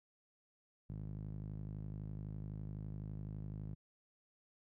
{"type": "tone with band-pass filter", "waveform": "sawtooth", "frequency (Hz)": 51.91, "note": "G#1", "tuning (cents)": 0, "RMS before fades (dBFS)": -45, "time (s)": [0.89, 3.75], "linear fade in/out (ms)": 10, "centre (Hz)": 140, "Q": 2.1, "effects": []}